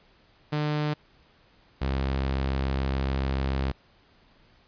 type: tone pair in turn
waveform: sawtooth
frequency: 150 / 66.99 Hz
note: D3 / C2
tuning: +37 / +41 cents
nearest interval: octave + major second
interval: 1396 cents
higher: first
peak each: -21 dBFS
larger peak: neither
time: 0.52-0.94 / 1.81-3.72 s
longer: second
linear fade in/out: 10 ms
effects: pink hiss -60 dBFS RMS until 4.67 s + resampled to 11025 Hz